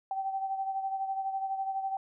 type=beating tone pair; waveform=sine; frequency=773 / 785 Hz; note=G5 / G5; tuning=-24 / +2 cents; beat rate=12 Hz; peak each=-31 / -39 dBFS; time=0.11-1.97 s; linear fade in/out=2 ms; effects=none